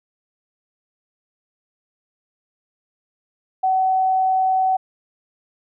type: tone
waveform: sine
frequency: 755 Hz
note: F#5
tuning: 35 cents sharp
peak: -15 dBFS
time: 3.63-4.77 s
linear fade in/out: 10 ms
effects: none